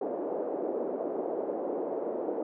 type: band-pass noise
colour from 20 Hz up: white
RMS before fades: -33 dBFS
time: 0.01-2.43 s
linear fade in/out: 5 ms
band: 320 to 560 Hz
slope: 24 dB/octave
effects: none